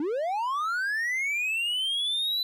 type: linear sweep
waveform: triangle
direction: up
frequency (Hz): 277.2 to 4018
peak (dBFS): -24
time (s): 0-2.43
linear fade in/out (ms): 2
effects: none